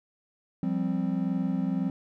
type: chord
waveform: triangle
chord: F suspended second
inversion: none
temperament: just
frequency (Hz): 174.61 / 196.44 / 261.9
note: F3 / G3 / C4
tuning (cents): 0 / +4 / +2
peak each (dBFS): -28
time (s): 0.63-1.9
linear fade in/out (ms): 2
effects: none